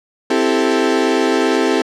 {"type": "chord", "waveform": "35% pulse", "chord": "A minor seventh", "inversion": "first", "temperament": "equal", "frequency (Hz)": [261.6, 329.6, 392, 440], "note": ["C4", "E4", "G4", "A4"], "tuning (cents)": [0, 0, 0, 0], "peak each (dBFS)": -17, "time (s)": [0.3, 1.82], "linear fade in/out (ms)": 5, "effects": ["low-pass 6000 Hz 12 dB/octave"]}